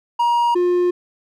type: tone pair in turn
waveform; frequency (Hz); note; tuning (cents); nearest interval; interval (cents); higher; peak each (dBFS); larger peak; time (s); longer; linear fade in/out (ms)
triangle; 949 / 355.5; A#5 / F4; +31 / +31; octave + perfect fourth; 1700; first; -12; neither; 0.19-0.55 / 0.55-0.91; neither; 10
effects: none